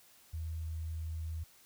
sine tone, 80.5 Hz, E2, 41 cents flat, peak -36 dBFS, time 0.33-1.44 s, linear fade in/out 10 ms, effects white hiss -62 dBFS RMS until 1.65 s

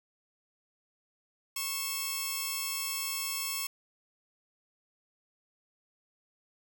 5% pulse tone pair together, 1088.4 / 2637 Hz, C#6 / E7, -32 / 0 cents, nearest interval octave + minor third, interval 1532 cents, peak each -23 / -26 dBFS, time 1.56-3.67 s, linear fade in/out 5 ms, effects none

